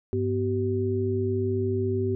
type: tone cluster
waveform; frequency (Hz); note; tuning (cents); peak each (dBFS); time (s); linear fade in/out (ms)
sine; 100.3 / 248.2 / 382.2; G2 / B3 / G4; +40 / +9 / -44; -27 / -31 / -26; 0.13-2.15; 0
effects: none